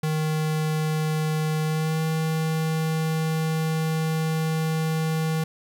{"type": "tone with pitch glide", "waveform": "square", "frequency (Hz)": [155.8, 159.17], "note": ["D#3", "D#3"], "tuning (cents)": [3, 40], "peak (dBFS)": -23, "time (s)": [0.03, 5.44], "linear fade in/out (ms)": 5, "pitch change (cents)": 37, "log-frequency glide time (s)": [1.64, 2.01], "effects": ["10-bit"]}